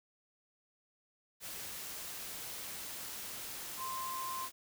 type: tone in noise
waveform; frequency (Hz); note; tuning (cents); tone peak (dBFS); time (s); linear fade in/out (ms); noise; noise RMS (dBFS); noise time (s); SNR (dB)
sine; 1045; C6; -2; -38; 3.77-4.49; 50; white; -44; 1.4-4.52; +3
effects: none